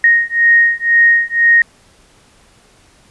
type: beating tone pair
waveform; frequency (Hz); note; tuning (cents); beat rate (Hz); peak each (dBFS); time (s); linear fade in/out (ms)
sine; 1864 / 1866; A#6 / A#6; -1 / +1; 2; -11; 0.04-1.62; 2
effects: pink hiss -49 dBFS RMS until 3.1 s + resampled to 24000 Hz